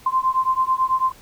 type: beating tone pair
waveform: sine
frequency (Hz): 1038 / 1047.1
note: C6 / C6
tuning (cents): -14 / +1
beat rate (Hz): 9.1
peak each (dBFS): -20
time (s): 0.06-1.12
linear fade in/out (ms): 5
effects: pink hiss -48 dBFS RMS until 1.21 s